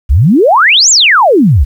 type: exponential two-way sweep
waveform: sine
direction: up then down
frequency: 56 to 7640 to 56 Hz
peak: -3 dBFS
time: 0.09-1.65 s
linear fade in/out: 20 ms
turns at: 0.9 s
effects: 7-bit